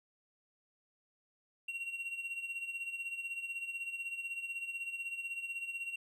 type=tone with tremolo; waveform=triangle; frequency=2745 Hz; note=F7; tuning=31 cents flat; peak=-34 dBFS; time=1.68-5.96 s; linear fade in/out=5 ms; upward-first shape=sine; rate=16 Hz; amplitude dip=65%; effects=resampled to 32000 Hz